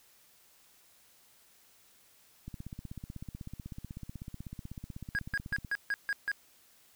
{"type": "click train", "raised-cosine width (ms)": 5, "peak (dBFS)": -29, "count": 52, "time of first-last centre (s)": [2.48, 5.648], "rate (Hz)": 16.1}
{"type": "tone bursts", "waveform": "triangle", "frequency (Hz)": 1642, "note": "G#6", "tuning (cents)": -20, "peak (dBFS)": -27, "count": 7, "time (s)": [5.15, 6.316], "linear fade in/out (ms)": 0, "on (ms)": 38, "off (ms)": 150}
{"effects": ["white hiss -63 dBFS RMS until 6.95 s"]}